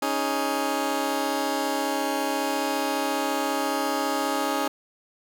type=chord; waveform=15% pulse; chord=C# suspended second; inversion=none; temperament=just; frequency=277.2 / 311.8 / 415.8 Hz; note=C#4 / D#4 / G#4; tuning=0 / +4 / +2 cents; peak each=-21 / -23 / -25 dBFS; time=0.02-4.68 s; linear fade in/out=5 ms; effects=none